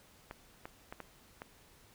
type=clicks; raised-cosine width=0.5 ms; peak=-28 dBFS; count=5; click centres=0.311 / 0.655 / 0.925 / 1.003 / 1.419 s; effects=pink hiss -62 dBFS RMS until 1.94 s